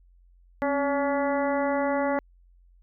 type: harmonic tone with a mistuned harmonic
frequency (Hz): 283.3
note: C#4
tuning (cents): +38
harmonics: 1 / 2 / 3 / 4 / 5 / 6 / 7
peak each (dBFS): -28 / -26 / -30 / -35 / -37 / -39 / -37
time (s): 0.62-2.19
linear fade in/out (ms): 0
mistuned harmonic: 1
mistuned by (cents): -67
effects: added 44 Hz sine -54 dBFS peak until 2.82 s